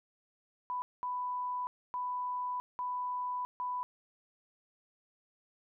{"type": "tone bursts at uneven times", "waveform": "sine", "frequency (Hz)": 993, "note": "B5", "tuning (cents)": 9, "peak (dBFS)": -33, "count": 5, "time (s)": [[0.7, 0.82], [1.03, 1.67], [1.94, 2.6], [2.79, 3.45], [3.6, 3.83]], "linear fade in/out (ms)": 0, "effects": []}